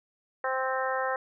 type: harmonic tone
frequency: 261.6 Hz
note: C4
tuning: in tune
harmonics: 2 / 3 / 4 / 5 / 6 / 7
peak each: -31 / -33 / -34 / -35 / -36 / -36 dBFS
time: 0.44-1.16 s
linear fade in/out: 2 ms
effects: none